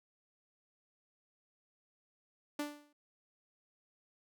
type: tone with exponential decay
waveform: sawtooth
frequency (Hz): 293.7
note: D4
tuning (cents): 0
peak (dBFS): -29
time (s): 2.59-2.93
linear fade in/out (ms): 5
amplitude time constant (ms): 73
effects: none